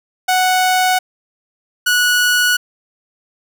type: tone pair in turn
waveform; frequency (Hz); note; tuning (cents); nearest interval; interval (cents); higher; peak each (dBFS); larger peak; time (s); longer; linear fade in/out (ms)
sawtooth; 740 / 1467.7; F#5 / F#6; 0 / -14; octave; 1186; second; -8; neither; 0.28-0.99 / 1.86-2.57; neither; 10
effects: none